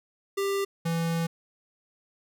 square tone pair in turn, 395.6 / 166.33 Hz, G4 / E3, +16 / +16 cents, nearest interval octave + minor third, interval 1500 cents, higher first, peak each -26 dBFS, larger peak neither, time 0.37-0.65 / 0.85-1.27 s, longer second, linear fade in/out 10 ms, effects none

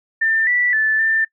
sine tone with pitch steps, 1791 / 1962 / 1750 / 1784 Hz, A6 / B6 / A6 / A6, +30 / -12 / -10 / +23 cents, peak -14 dBFS, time 0.21-1.25 s, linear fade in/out 10 ms, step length 260 ms, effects noise-tail reverb RT60 0.1 s tail -24 dB re dry

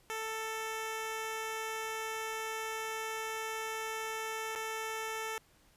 10% pulse tone with dropouts, 442.2 Hz, A4, 9 cents sharp, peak -28 dBFS, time 0.1-5.38 s, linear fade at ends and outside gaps 0 ms, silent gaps 4.552-4.559 s, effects pink hiss -66 dBFS RMS until 5.76 s + resampled to 32000 Hz

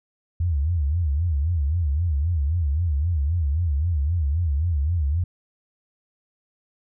sine tone with vibrato, 78.2 Hz, D#2, 9 cents sharp, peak -19 dBFS, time 0.4-5.24 s, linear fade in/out 5 ms, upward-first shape sine, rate 3.8 Hz, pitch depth 220 cents each way, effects none

